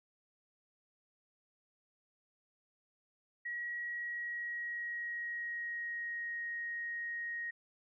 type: tone with pitch glide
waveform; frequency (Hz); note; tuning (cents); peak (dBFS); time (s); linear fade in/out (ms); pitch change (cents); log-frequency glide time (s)
sine; 1911 to 1876; A#6 to A#6; +43 to +11; -37; 3.45-7.51; 10; -32; 3.77-6.42
effects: none